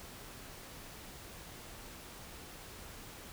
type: silence
effects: pink hiss -50 dBFS RMS until 3.32 s